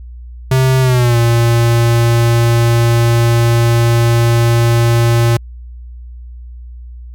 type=tone with pitch glide; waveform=square; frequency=130.81 to 117.21 Hz; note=C3 to A#2; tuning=0 to +10 cents; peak=-9 dBFS; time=0.51-5.37 s; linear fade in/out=5 ms; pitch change=-190 cents; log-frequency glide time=0.81-1.17 s; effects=added 60 Hz sine -28 dBFS peak until 7.14 s